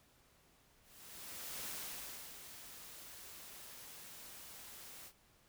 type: noise with ADSR envelope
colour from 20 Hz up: white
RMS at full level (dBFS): -44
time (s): 0.82-5.13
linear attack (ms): 850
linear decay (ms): 690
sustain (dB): -9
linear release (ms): 71
effects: pink hiss -69 dBFS RMS until 5.48 s